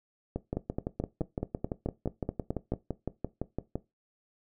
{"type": "two click trains", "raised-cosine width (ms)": 2, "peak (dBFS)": [-17, -18], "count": [11, 21], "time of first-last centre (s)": [[0.57, 2.721], [0.36, 3.756]], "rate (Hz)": [4.65, 5.89], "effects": ["noise-tail reverb RT60 0.2 s tail -17 dB re dry"]}